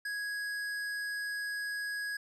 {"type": "tone with hard clipping", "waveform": "sine", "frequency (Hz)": 1661.2, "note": "G#6", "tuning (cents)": 0, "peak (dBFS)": -36, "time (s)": [0.05, 2.17], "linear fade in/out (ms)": 5, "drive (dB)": 12, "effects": []}